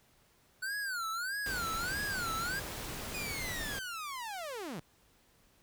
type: tone with vibrato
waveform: square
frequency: 1480 Hz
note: F#6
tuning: in tune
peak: -35 dBFS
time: 0.62-2.6 s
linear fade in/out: 10 ms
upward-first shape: sine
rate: 1.6 Hz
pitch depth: 210 cents each way
type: noise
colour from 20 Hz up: pink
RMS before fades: -41 dBFS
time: 1.46-3.79 s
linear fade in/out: 2 ms
type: linear sweep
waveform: sawtooth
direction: down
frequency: 2495 to 130.81 Hz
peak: -35 dBFS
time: 3.14-4.8 s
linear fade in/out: 5 ms
effects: pink hiss -67 dBFS RMS until 5.62 s